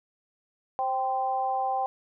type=tone with amplitude modulation; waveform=sine; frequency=782 Hz; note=G5; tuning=4 cents flat; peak=-21 dBFS; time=0.79-1.86 s; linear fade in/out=0 ms; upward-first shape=sine; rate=254 Hz; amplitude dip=80%; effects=none